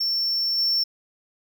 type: tone with level steps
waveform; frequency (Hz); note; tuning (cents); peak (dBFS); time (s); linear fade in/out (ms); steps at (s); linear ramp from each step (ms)
triangle; 5420; E8; +47; -20 / -18; 0-0.84; 10; 0.58; 5
effects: none